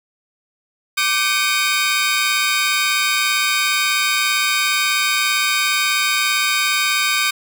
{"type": "tone cluster", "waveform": "30% pulse", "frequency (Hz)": [1178, 1544, 2238, 2473, 3721], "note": ["D6", "G6", "C#7", "D#7", "A#7"], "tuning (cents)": [5, -27, 16, -11, -4], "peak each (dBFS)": -20, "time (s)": [0.97, 7.31], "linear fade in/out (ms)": 10, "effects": []}